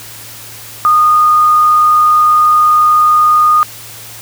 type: tone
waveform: sine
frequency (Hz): 1228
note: D#6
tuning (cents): -23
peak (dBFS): -5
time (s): 0.85-3.63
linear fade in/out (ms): 0
effects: added 111 Hz sine -39 dBFS peak until 4.21 s + white hiss -31 dBFS RMS until 4.21 s